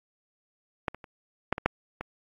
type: clicks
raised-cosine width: 0.5 ms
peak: -12 / -25 / -29 / -9 / -17 / -6 / -19 dBFS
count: 7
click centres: 0.882 / 0.946 / 1.042 / 1.526 / 1.581 / 1.66 / 2.01 s
effects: AAC 48 kbps